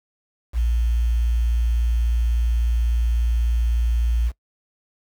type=tone with quantisation; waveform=sine; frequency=58.2 Hz; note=A#1; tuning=2 cents flat; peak=-17 dBFS; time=0.53-4.32 s; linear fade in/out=50 ms; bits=7; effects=noise-tail reverb RT60 0.1 s tail -21 dB re dry